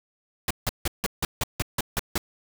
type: noise bursts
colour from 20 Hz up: pink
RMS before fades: -25 dBFS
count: 10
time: 0.48-2.18 s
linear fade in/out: 2 ms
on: 26 ms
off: 160 ms
effects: none